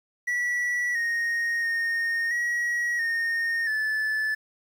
triangle tone with pitch steps, 1947 / 1862 / 1845 / 1910 / 1841 / 1741 Hz, B6 / A#6 / A#6 / A#6 / A#6 / A6, -25 / -2 / -18 / +42 / -22 / -19 cents, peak -22 dBFS, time 0.27-4.35 s, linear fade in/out 10 ms, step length 680 ms, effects 9-bit

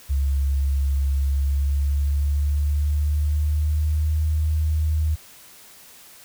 sine tone with pitch glide, 69 to 77.45 Hz, C#2 to D#2, -7 to -7 cents, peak -18 dBFS, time 0.09-5.16 s, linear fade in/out 20 ms, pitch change +200 cents, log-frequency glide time 1.29-4.21 s, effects white hiss -47 dBFS RMS until 6.24 s

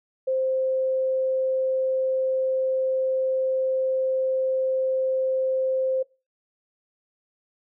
sine tone, 523.3 Hz, C5, in tune, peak -21 dBFS, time 0.27-6.03 s, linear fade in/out 10 ms, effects noise-tail reverb RT60 0.3 s tail -23 dB re dry

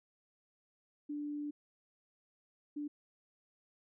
sine tone bursts at uneven times, 293.7 Hz, D4, in tune, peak -37 dBFS, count 2, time 1.09-1.51 / 2.76-2.88 s, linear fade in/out 10 ms, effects none

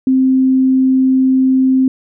sine tone, 261.6 Hz, C4, in tune, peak -8 dBFS, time 0.07-1.88 s, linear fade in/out 2 ms, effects none

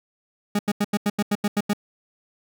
40% pulse tone bursts, 205.8 Hz, G#3, 16 cents flat, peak -18 dBFS, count 10, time 0.55-1.734 s, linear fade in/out 5 ms, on 41 ms, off 86 ms, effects none

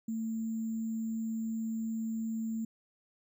sine tone with sample-and-hold, 223.6 Hz, A3, 28 cents sharp, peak -32 dBFS, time 0.08-2.65 s, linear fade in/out 5 ms, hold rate 7350 Hz, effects none

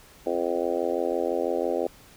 harmonic tone with a mistuned harmonic, 86 Hz, F2, 26 cents flat, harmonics 3 / 4 / 5 / 6 / 7 / 8 / 9, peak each -35 / -30 / -30 / -29 / -31 / -36 / -36 dBFS, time 0.26-1.87 s, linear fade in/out 5 ms, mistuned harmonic 3, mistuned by +34 cents, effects pink hiss -52 dBFS RMS until 2.16 s

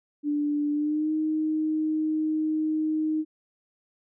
sine tone with pitch glide, 293.7 to 311.2 Hz, D4 to D#4, 0 to 0 cents, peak -23 dBFS, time 0.23-3.25 s, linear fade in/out 50 ms, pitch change +100 cents, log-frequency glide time 0.72-1.12 s, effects none

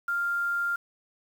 sine tone with quantisation, 1396.9 Hz, F6, in tune, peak -25 dBFS, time 0.08-0.76 s, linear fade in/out 5 ms, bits 8, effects none

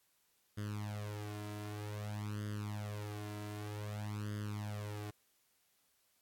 sawtooth tone with flanger, 104.6 Hz, G#2, 13 cents sharp, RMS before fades -42 dBFS, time 0.57-5.11 s, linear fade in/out 10 ms, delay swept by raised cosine 0.61 to 3.01 ms, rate 0.53 Hz, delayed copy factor +0.95, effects white hiss -75 dBFS RMS until 6.21 s + AAC 64 kbps

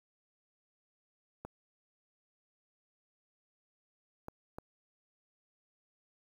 clicks, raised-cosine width 1 ms, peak -28 dBFS, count 3, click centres 1.45 / 4.284 / 4.585 s, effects 9-bit

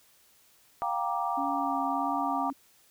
sine chord, G minor seventh, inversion third, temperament just, 705.6 / 784 / 940.8 / 1176 Hz, F5 / G5 / Bb5 / D6, +18 / 0 / +16 / +2 cents, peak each -33 dBFS, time 0.82-2.5 s, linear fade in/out 0 ms
sine tone with vibrato, 277.2 Hz, C#4, in tune, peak -33 dBFS, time 1.37-2.53 s, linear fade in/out 10 ms, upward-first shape sine, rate 1.6 Hz, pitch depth 23 cents each way
effects white hiss -62 dBFS RMS until 2.9 s

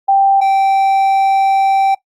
sine / triangle tone pair in turn, 785 / 779.1 Hz, G5 / G5, +2 / -11 cents, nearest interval unison, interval 13 cents, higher first, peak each -7 dBFS, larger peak neither, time 0.08-0.41 / 0.41-1.95 s, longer second, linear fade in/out 10 ms, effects noise-tail reverb RT60 0.1 s tail -18 dB re dry + Opus 48 kbps

